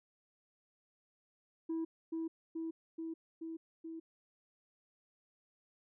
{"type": "tone with echo", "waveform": "sine", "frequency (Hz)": 326.1, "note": "E4", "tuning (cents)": -19, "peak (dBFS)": -32, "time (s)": [1.69, 1.85], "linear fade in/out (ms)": 10, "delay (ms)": 430, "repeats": 5, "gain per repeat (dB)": -2, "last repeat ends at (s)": 4, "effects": ["tanh soft clip ceiling -33 dBFS"]}